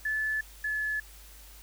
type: tone pair in turn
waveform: sine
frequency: 1735 / 1718 Hz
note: A6 / A6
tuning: -25 / -42 cents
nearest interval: unison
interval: 17 cents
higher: first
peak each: -27 / -28 dBFS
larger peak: first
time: 0.05-0.41 / 0.64-1 s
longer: neither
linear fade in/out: 5 ms
effects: added 50 Hz sine -50 dBFS peak until 1.62 s + white hiss -53 dBFS RMS until 1.62 s